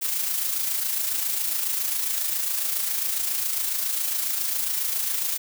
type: noise with amplitude modulation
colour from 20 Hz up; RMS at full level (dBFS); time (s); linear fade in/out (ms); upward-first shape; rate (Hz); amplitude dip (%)
blue; -24; 0.01-5.38; 20; sine; 27.3; 45
effects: none